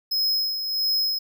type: tone with tremolo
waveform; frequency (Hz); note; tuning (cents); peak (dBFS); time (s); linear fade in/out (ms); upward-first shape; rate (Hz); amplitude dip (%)
square; 5120; D#8; +49; -20; 0.11-1.19; 10; sine; 1.5; 55
effects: none